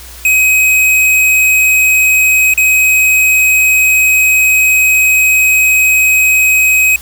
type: tone with dropouts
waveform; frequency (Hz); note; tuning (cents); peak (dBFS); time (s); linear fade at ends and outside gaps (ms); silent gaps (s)
square; 2531; D#7; +29; -7; 0.25-6.96; 2; 2.538-2.576
effects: added 60 Hz sine -33 dBFS peak until 7.01 s + white hiss -33 dBFS RMS until 7.01 s